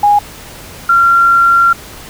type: tone pair in turn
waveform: sine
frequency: 823 / 1375.7 Hz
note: G#5 / F6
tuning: -16 / -26 cents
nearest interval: major sixth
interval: 890 cents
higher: second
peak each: -5 dBFS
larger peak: neither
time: 0.03-0.19 / 0.89-1.73 s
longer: second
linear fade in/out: 5 ms
effects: pink hiss -32 dBFS RMS until 2.09 s